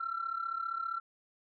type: tone with amplitude modulation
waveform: sine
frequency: 1352 Hz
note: E6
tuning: 43 cents sharp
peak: -29 dBFS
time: 0-1 s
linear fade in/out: 10 ms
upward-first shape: sine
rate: 35.1 Hz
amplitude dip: 80%
effects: tanh soft clip ceiling -27 dBFS